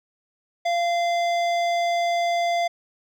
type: tone with hard clipping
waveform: sine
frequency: 690 Hz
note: F5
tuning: 21 cents flat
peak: -22 dBFS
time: 0.65-2.68 s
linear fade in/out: 10 ms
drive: 14 dB
effects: none